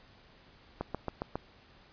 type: click train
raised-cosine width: 1 ms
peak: -19 dBFS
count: 5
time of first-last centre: 0.81-1.356 s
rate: 7.33 Hz
effects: pink hiss -59 dBFS RMS until 1.92 s + resampled to 11025 Hz